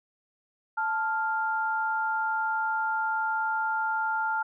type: tone pair together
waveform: sine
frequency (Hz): 879.4 / 1396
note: A5 / F6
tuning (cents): -1 / -1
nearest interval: minor sixth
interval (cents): 800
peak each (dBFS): -28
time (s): 0.77-4.43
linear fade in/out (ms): 10
effects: none